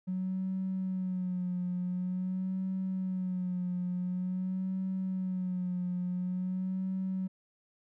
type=tone with vibrato; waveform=triangle; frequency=184.1 Hz; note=F#3; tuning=8 cents flat; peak=-27 dBFS; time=0.07-7.28 s; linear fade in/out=20 ms; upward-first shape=sine; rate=0.47 Hz; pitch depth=44 cents each way; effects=tanh soft clip ceiling -28 dBFS